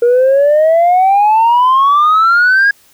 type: exponential sweep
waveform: sine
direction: up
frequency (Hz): 470.5 to 1657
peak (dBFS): -4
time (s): 0.02-2.71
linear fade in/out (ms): 5
effects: tanh soft clip ceiling -4 dBFS + white hiss -48 dBFS RMS until 2.93 s